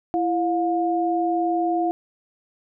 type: tone pair together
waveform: sine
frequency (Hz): 335 / 712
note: E4 / F5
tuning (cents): +28 / +33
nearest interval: octave + minor second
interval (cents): 1305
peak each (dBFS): -22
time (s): 0.14-1.91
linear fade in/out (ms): 0
effects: none